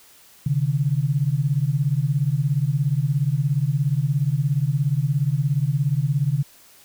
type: beating tone pair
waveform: sine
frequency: 132.9 / 149.9 Hz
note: C3 / D3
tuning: +27 / +36 cents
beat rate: 17 Hz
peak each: -21 dBFS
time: 0.46-6.43 s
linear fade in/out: 5 ms
effects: white hiss -51 dBFS RMS until 6.84 s